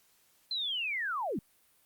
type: linear sweep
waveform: sine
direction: down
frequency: 4136 to 155.56 Hz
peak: -31 dBFS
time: 0.51-1.39 s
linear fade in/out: 2 ms
effects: white hiss -67 dBFS RMS until 1.85 s + Opus 48 kbps